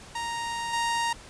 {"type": "tone with level steps", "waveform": "sawtooth", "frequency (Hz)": 932.3, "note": "A#5", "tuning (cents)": 0, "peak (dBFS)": [-26, -21], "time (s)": [0.15, 1.13], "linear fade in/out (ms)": 5, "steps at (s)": 0.73, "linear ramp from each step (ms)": 5, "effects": ["pink hiss -47 dBFS RMS until 1.29 s", "resampled to 22050 Hz"]}